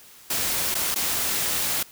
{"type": "noise with dropouts", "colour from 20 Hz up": "white", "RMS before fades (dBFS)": -25, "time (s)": [0.3, 1.83], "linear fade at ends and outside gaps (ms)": 5, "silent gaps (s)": [[0.744, 0.751], [0.945, 0.958]], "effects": ["white hiss -49 dBFS RMS until 1.91 s"]}